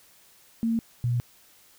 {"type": "tone pair in turn", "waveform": "sine", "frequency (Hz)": [228.2, 120.88], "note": ["A#3", "B2"], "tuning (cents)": [-37, -37], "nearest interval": "major seventh", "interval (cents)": 1100, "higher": "first", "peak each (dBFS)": -22, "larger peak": "neither", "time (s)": [[0.63, 0.79], [1.04, 1.2]], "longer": "neither", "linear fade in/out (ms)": 0, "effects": ["white hiss -57 dBFS RMS until 1.78 s"]}